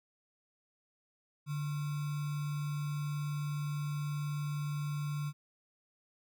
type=tone with sample-and-hold; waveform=sine; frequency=146.83 Hz; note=D3; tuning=in tune; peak=-33 dBFS; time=1.46-5.33 s; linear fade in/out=50 ms; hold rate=1225 Hz; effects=none